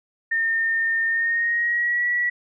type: tone with pitch glide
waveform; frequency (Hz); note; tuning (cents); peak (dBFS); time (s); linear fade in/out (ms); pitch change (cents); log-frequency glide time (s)
sine; 1819 to 1938.3; A#6 to B6; -43 to -33; -19; 0.31-2.3; 10; +110; 1.07-2.06
effects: none